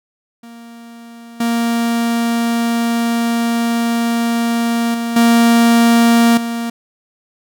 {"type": "tone with level steps", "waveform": "45% pulse", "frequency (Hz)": 233.1, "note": "A#3", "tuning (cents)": 0, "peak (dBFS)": [-34, -14, -18, -8, -19], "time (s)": [0.43, 6.7], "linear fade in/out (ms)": 5, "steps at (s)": [1.4, 4.94, 5.16, 6.37], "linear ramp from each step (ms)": 5, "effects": []}